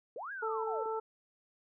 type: linear two-way sweep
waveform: sine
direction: up then down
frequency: 407.5 to 1661.2 to 407.5 Hz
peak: -39 dBFS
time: 0.16-0.86 s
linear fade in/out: 2 ms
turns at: 0.32 s
type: harmonic tone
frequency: 442.7 Hz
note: A4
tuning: 11 cents sharp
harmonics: 1 / 2 / 3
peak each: -35 / -38 / -41 dBFS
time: 0.42-1 s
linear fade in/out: 10 ms
effects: none